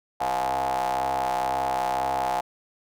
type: ring-modulated tone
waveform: 35% pulse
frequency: 65 Hz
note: C2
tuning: 11 cents flat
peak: -19 dBFS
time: 0.2-2.41 s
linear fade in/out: 10 ms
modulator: 781 Hz
effects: none